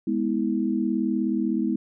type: chord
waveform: sine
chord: E major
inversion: first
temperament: equal with one note detuned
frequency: 207.7 / 246.9 / 323.6 Hz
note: G#3 / B3 / E4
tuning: 0 / 0 / -32 cents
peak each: -26 dBFS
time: 0.07-1.76 s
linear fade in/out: 5 ms
effects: none